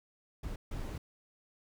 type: noise bursts at uneven times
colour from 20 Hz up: brown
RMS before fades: -39 dBFS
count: 2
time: 0.43-0.56 / 0.71-0.98 s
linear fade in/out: 5 ms
effects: none